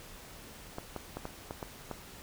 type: clicks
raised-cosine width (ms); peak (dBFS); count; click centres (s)
1; -23; 7; 0.784 / 0.963 / 1.17 / 1.254 / 1.509 / 1.628 / 1.913
effects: pink hiss -50 dBFS RMS until 2.22 s